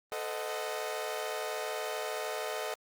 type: chord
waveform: sawtooth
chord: A diminished seventh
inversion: none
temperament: equal with one note detuned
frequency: 440 / 513.1 / 622.3 / 740 Hz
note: A4 / C5 / Eb5 / Gb5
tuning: 0 / -34 / 0 / 0 cents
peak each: -35 / -38 / -34 / -38 dBFS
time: 0.12-2.74 s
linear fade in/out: 0 ms
effects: Opus 32 kbps

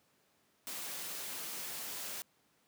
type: noise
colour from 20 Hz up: white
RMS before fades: -42 dBFS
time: 0.67-2.22 s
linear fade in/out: 0 ms
effects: pink hiss -72 dBFS RMS until 2.67 s + high-pass 150 Hz 12 dB/octave

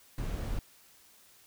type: noise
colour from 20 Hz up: brown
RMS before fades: -34 dBFS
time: 0.18-0.59 s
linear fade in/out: 2 ms
effects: white hiss -60 dBFS RMS until 1.46 s

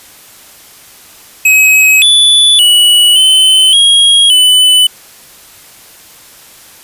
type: tone with pitch steps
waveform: square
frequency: 2549 / 3466 / 2940 / 3051 / 3283 / 3001 Hz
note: D#7 / A7 / F#7 / G7 / G#7 / F#7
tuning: +41 / -27 / -12 / -48 / -21 / +24 cents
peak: -4 dBFS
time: 1.45-4.87 s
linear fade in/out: 5 ms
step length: 570 ms
effects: white hiss -37 dBFS RMS until 6.83 s + resampled to 32000 Hz

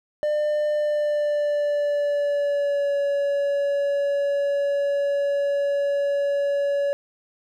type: tone with pitch glide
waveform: triangle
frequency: 599 to 566 Hz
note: D5 to C#5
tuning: +34 to +36 cents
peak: -18 dBFS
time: 0.23-6.93 s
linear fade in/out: 0 ms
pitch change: -98 cents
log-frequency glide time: 0.7-2.96 s
effects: none

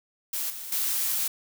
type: noise with level steps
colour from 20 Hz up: blue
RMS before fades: -30 / -38 / -27 dBFS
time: 0.33-1.28 s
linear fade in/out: 5 ms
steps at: 0.5 / 0.72 s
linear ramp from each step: 2 ms
effects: none

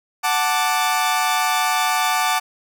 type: chord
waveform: sawtooth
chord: D major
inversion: first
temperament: equal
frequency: 740 / 880 / 1174.7 Hz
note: F#5 / A5 / D6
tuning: 0 / 0 / 0 cents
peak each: -18 dBFS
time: 0.23-2.4 s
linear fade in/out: 20 ms
effects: none

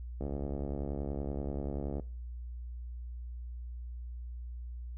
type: click train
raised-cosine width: 2 ms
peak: -24 dBFS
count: 127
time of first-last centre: 0.21-1.997 s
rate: 70.5 Hz
effects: noise-tail reverb RT60 0.4 s tail -20 dB re dry + added 60 Hz sine -39 dBFS peak until 4.97 s

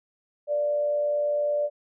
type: tone with frequency modulation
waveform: sine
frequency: 587.3 Hz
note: D5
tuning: in tune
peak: -22 dBFS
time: 0.47-1.7 s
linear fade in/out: 50 ms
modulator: 109 Hz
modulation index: 0.23
effects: none

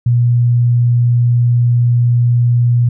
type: tone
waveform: sine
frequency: 120.5 Hz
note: B2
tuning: 42 cents flat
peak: -8 dBFS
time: 0.06-2.89 s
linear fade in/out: 5 ms
effects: none

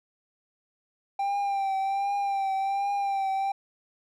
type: tone with vibrato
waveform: triangle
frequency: 789 Hz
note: G5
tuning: 11 cents sharp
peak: -23 dBFS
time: 1.19-3.52 s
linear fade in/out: 5 ms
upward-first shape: triangle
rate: 1.3 Hz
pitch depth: 43 cents each way
effects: none

